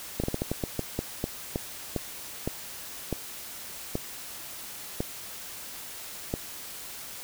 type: slowing click train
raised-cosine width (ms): 2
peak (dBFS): -14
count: 17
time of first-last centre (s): 0.2-6.339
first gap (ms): 37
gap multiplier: 1.27
effects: white hiss -41 dBFS RMS until 7.23 s